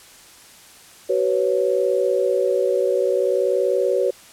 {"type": "chord", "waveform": "sine", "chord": "F# suspended fourth", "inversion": "none", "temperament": "equal with one note detuned", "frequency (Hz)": [378.4, 493.9, 554.4], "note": ["F#4", "B4", "C#5"], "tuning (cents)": [39, 0, 0], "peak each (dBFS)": -21, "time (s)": [1.09, 4.11], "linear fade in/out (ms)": 10, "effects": ["white hiss -46 dBFS RMS until 4.32 s", "low-pass 11000 Hz 12 dB/octave"]}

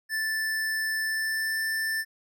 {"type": "tone with pitch glide", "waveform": "square", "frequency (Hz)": [1760, 1773.3], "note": ["A6", "A6"], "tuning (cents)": [0, 13], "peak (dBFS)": -27, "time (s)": [0.09, 2.05], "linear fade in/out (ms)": 50, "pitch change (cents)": 13, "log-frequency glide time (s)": [1.03, 1.62], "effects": []}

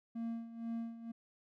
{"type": "tone with tremolo", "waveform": "triangle", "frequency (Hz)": 230, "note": "A#3", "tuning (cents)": -23, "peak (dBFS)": -34, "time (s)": [0.15, 1.12], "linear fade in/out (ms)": 10, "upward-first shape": "sine", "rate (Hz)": 2.1, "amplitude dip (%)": 75, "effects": []}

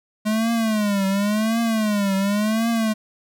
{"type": "tone with vibrato", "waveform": "square", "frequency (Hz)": 211.4, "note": "G#3", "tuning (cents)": 31, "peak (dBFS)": -19, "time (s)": [0.25, 2.94], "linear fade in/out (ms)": 20, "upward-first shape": "triangle", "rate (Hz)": 0.92, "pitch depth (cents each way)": 170, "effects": []}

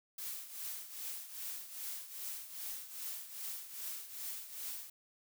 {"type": "noise with tremolo", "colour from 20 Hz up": "blue", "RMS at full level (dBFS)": -41, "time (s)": [0.18, 4.9], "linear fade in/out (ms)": 5, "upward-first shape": "triangle", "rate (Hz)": 2.5, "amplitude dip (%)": 75, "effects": []}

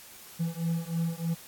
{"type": "beating tone pair", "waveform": "triangle", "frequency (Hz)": [164.81, 168.01], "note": ["E3", "E3"], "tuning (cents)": [0, 33], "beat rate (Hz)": 3.2, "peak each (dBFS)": -29, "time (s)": [0.39, 1.35], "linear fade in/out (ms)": 20, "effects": ["white hiss -49 dBFS RMS until 1.47 s", "AAC 64 kbps"]}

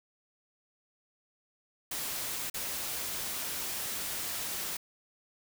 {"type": "noise with dropouts", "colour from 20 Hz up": "white", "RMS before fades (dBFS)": -36, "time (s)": [1.91, 4.77], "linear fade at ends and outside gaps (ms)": 5, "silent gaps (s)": [2.5, 2.541], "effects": []}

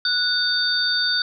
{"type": "tone cluster", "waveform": "sine", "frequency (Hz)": [1472, 3639, 4583], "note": ["F#6", "A#7", "D8"], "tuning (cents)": [-9, -42, -43], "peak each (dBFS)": [-23, -25, -21], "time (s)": [0.05, 1.22], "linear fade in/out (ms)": 2, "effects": []}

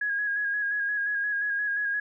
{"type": "tone with vibrato", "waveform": "sine", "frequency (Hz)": 1653, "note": "G#6", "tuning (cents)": -9, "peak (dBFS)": -25, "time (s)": [0.01, 2], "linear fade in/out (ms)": 5, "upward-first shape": "square", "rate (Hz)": 5.7, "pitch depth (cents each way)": 26, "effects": []}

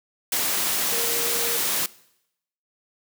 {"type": "tone in noise", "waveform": "sine", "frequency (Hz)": 467.9, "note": "A#4", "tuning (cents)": 6, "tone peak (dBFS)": -31, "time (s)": [0.92, 1.57], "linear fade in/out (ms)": 2, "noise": "white", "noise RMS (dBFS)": -24, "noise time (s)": [0.32, 1.86], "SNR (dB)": -10, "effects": ["noise-tail reverb RT60 0.8 s tail -21 dB re dry", "high-pass 150 Hz 12 dB/octave"]}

